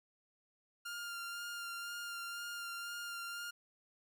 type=tone with vibrato; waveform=sawtooth; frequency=1400 Hz; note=F6; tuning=4 cents sharp; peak=-38 dBFS; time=0.85-3.51 s; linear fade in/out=10 ms; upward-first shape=sine; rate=2 Hz; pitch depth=16 cents each way; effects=none